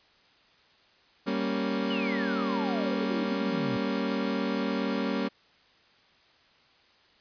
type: chord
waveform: 30% pulse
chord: G diminished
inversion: none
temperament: equal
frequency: 196 / 233.1 / 277.2 Hz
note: G3 / Bb3 / Db4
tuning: 0 / 0 / 0 cents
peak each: -29 dBFS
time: 1.26-5.29 s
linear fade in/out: 20 ms
type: exponential sweep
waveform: sine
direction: down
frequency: 3033 to 117 Hz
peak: -34 dBFS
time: 1.9-3.77 s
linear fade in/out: 5 ms
effects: white hiss -61 dBFS RMS until 7.2 s + resampled to 11025 Hz